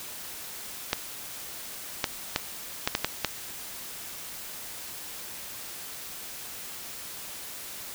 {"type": "clicks", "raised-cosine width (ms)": 0.2, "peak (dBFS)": -6, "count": 7, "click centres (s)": [0.931, 2.042, 2.361, 2.875, 2.951, 3.046, 3.247], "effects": ["white hiss -40 dBFS RMS until 7.94 s"]}